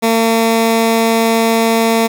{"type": "tone", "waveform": "15% pulse", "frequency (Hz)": 226.8, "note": "A#3", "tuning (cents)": -47, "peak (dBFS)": -4, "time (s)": [0.02, 2.08], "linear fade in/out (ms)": 20, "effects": ["7-bit"]}